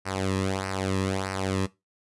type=tone with flanger; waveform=sawtooth; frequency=95.6 Hz; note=G2; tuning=43 cents flat; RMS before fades=-28 dBFS; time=0.05-1.67 s; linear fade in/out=20 ms; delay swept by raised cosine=0.28 to 1.38 ms; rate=1.6 Hz; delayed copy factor=-0.75; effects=noise-tail reverb RT60 0.2 s tail -18 dB re dry + resampled to 24000 Hz